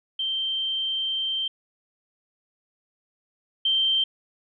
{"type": "tone pair in turn", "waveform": "sine", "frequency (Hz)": [3135, 3135], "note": ["G7", "G7"], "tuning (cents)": [-1, -1], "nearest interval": "unison", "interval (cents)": 0, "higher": "neither", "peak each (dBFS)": [-24, -19], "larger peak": "second", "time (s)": [[0.19, 1.48], [3.65, 4.04]], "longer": "first", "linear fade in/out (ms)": 5, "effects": []}